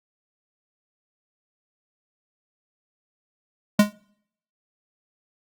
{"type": "tone with exponential decay", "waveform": "square", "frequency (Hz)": 207.7, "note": "G#3", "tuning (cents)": 0, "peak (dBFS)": -10, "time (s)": [3.79, 3.93], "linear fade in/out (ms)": 5, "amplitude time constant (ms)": 30, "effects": ["noise-tail reverb RT60 0.7 s tail -26 dB re dry", "Opus 48 kbps"]}